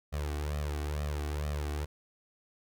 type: tone with flanger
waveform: sawtooth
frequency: 74 Hz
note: D2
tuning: 14 cents sharp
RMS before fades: -34 dBFS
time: 0.12-1.86 s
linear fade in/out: 20 ms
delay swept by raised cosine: 1.6 to 2.7 ms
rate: 2.2 Hz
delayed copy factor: +0.85
effects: none